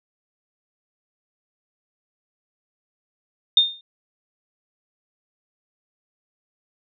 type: tone with exponential decay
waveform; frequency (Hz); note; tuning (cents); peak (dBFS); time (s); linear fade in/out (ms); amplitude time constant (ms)
sine; 3643; A#7; -41; -8; 3.57-3.81; 2; 51
effects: none